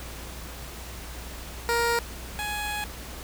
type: tone pair in turn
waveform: 15% pulse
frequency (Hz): 469.4 / 836.4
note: A#4 / G#5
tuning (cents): +12 / +12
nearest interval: minor seventh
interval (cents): 1000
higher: second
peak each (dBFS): -16 / -23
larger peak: first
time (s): 1.69-1.99 / 2.39-2.84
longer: second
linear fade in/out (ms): 0
effects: added 60 Hz sine -40 dBFS peak until 3.23 s + pink hiss -41 dBFS RMS until 3.23 s